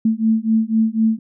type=beating tone pair; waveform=sine; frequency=220 / 224 Hz; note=A3 / A3; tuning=0 / +31 cents; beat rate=4 Hz; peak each=-17 dBFS; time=0.05-1.19 s; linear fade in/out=5 ms; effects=none